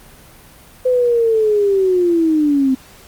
sine linear sweep, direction down, 511 to 257.6 Hz, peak -11 dBFS, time 0.85-2.75 s, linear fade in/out 10 ms, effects pink hiss -43 dBFS RMS until 3.07 s + Opus 32 kbps

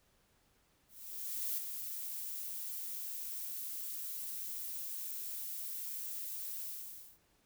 violet noise with ADSR envelope, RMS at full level -36 dBFS, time 0.88-7.19 s, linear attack 700 ms, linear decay 4 ms, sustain -6 dB, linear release 570 ms, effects pink hiss -72 dBFS RMS until 7.45 s

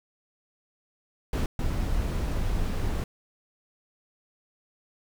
brown noise bursts at uneven times, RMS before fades -27 dBFS, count 2, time 1.33-1.46 / 1.59-3.04 s, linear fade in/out 2 ms, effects none

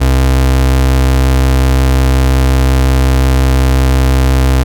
35% pulse tone with vibrato, 65.5 Hz, C2, 2 cents sharp, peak -5 dBFS, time 0-4.64 s, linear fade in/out 20 ms, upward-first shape sine, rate 5.6 Hz, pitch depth 8 cents each way, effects none

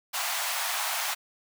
pink high-pass noise, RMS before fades -30 dBFS, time 0.13-1.15 s, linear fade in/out 20 ms, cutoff 690 Hz, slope 48 dB/octave, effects none

